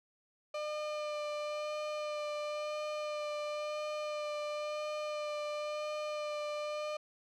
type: tone with vibrato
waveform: 35% pulse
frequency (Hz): 600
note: D5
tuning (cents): +37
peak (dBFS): -34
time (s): 0.54-6.97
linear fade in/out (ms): 5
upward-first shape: sine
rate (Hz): 0.97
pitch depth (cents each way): 13
effects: low-pass 5000 Hz 12 dB/octave